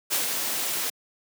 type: noise with ADSR envelope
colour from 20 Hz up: white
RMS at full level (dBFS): -24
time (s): 0.1-0.9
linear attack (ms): 28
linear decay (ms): 140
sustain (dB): -4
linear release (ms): 6
effects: high-pass 200 Hz 12 dB/octave